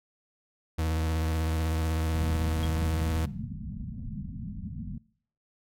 40% pulse tone with vibrato, 80.1 Hz, E2, 49 cents flat, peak -25 dBFS, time 0.78-3.26 s, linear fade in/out 10 ms, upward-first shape square, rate 16 Hz, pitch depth 25 cents each way
white low-pass noise, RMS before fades -37 dBFS, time 2.14-4.98 s, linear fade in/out 5 ms, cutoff 240 Hz, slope 96 dB/octave
sine tone with exponential decay, 3266 Hz, G#7, 30 cents flat, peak -34 dBFS, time 2.63-2.71 s, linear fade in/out 2 ms, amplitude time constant 17 ms
effects noise-tail reverb RT60 0.6 s tail -23 dB re dry + AAC 64 kbps

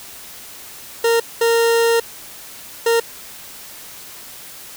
40% pulse tone bursts at uneven times, 462.4 Hz, A#4, 14 cents flat, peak -12 dBFS, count 3, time 1.04-1.2 / 1.41-2 / 2.86-3 s, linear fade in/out 5 ms, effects white hiss -37 dBFS RMS until 4.76 s

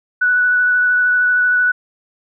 sine tone with vibrato, 1480 Hz, F#6, in tune, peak -11 dBFS, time 0.21-1.72 s, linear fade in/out 10 ms, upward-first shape sine, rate 13 Hz, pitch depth 12 cents each way, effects none

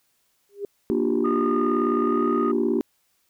sine tone with exponential growth, 403.8 Hz, G#4, 49 cents flat, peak -23 dBFS, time 0.49-0.65 s, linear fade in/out 2 ms, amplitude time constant 34 ms
sine chord, G minor seventh, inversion first, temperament just, 235.2 / 294 / 352.8 / 392 Hz, Bb3 / D4 / F4 / G4, +16 / +2 / +18 / 0 cents, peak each -24 dBFS, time 0.9-2.81 s, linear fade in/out 0 ms
sine tone with pitch glide, 1223 to 1240.8 Hz, D#6 to D#6, -30 to -5 cents, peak -25 dBFS, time 1.24-2.52 s, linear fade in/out 10 ms, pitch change +25 cents, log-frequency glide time 2.02-2.23 s
effects tanh soft clip ceiling -13 dBFS + white hiss -68 dBFS RMS until 3.29 s

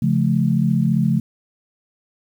sine chord, Db augmented, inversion none, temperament just, 138.59 / 173.24 / 216.5 Hz, Db3 / F3 / A3, 0 / -14 / -28 cents, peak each -19 dBFS, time 0.02-1.2 s, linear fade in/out 5 ms, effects 8-bit

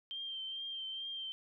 sine tone with vibrato, 3153 Hz, G7, 9 cents sharp, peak -39 dBFS, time 0.11-1.32 s, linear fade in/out 0 ms, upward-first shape triangle, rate 2.3 Hz, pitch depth 32 cents each way, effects none

